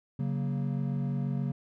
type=chord; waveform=triangle; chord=F# major; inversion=second; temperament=equal; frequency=138.59 / 185 / 233.1 Hz; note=C#3 / F#3 / A#3; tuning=0 / 0 / 0 cents; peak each=-28 / -33 / -34 dBFS; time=0.19-1.52 s; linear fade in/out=5 ms; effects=none